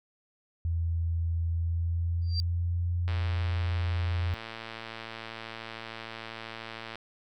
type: tone with pitch glide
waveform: sine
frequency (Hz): 83.4 to 87.34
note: E2 to F2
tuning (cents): +21 to +1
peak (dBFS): -26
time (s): 0.65-4.34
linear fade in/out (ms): 0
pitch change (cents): +80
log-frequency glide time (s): 1.48-3.05
type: tone with exponential growth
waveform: sine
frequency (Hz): 4699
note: D8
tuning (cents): 0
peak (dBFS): -27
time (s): 2.22-2.4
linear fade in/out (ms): 0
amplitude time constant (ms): 39
type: click train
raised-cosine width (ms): 0.3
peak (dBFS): -23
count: 439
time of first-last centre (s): 3.08-6.956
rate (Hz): 113
effects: none